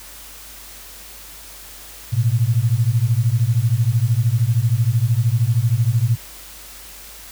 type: beating tone pair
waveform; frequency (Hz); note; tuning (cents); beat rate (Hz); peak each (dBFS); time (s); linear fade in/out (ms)
sine; 110 / 123; A2 / B2; 0 / -7; 13; -17; 2.12-6.17; 20
effects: added 50 Hz sine -45 dBFS peak until 7.31 s + white hiss -39 dBFS RMS until 7.31 s

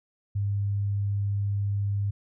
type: tone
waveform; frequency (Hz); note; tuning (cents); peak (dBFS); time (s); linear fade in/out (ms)
sine; 100.8; G2; +49; -24; 0.35-2.11; 10
effects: none

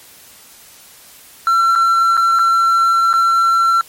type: tone with dropouts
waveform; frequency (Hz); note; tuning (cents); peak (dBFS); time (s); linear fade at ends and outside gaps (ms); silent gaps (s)
triangle; 1353; E6; +45; -8; 1.47-3.81; 1; 1.753-1.759 / 2.169-2.175 / 2.389-2.393 / 3.13-3.138
effects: white hiss -42 dBFS RMS until 3.88 s + MP3 64 kbps

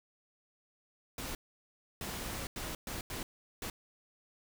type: noise bursts at uneven times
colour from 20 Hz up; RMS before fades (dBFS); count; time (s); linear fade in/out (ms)
pink; -40; 6; 1.18-1.35 / 2.01-2.47 / 2.56-2.75 / 2.87-3.01 / 3.1-3.23 / 3.62-3.7; 2
effects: none

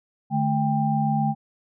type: tone cluster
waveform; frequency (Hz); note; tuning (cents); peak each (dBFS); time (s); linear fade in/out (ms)
sine; 149.4 / 216.9 / 793; D3 / A3 / G5; +30 / -25 / +20; -24; 0.3-1.35; 50
effects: none

